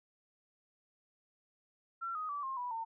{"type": "tone with pitch steps", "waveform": "sine", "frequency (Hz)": [1357, 1251.6, 1154.4, 1064.7, 982, 905.7], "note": ["E6", "D#6", "D6", "C6", "B5", "A5"], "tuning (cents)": [50, 10, -30, 30, -10, 50], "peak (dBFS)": -36, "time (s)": [2.01, 2.85], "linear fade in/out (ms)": 20, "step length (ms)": 140, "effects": []}